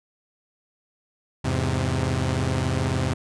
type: chord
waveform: sawtooth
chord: E augmented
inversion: none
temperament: equal with one note detuned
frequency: 83.56 / 103.83 / 130.81 Hz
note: E2 / G#2 / B#2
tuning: +24 / 0 / 0 cents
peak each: -23 / -24 / -21 dBFS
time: 1.44-3.14 s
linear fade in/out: 10 ms
effects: resampled to 22050 Hz